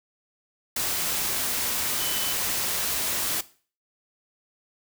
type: tone in noise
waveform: sine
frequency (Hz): 3020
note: F#7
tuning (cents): +35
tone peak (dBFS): -32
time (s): 2-2.33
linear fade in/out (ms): 5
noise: white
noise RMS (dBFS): -27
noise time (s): 0.76-3.41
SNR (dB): -8
effects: noise-tail reverb RT60 0.4 s tail -17 dB re dry